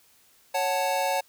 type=chord; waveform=square; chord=F# minor; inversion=second; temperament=equal; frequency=554.4 / 740 / 880 Hz; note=C#5 / F#5 / A5; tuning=0 / 0 / 0 cents; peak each=-29 dBFS; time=0.54-1.21 s; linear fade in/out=10 ms; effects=white hiss -60 dBFS RMS until 1.28 s